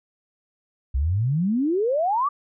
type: exponential sweep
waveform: sine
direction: up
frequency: 61.3 to 1200 Hz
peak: -19 dBFS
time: 0.94-2.29 s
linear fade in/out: 10 ms
effects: none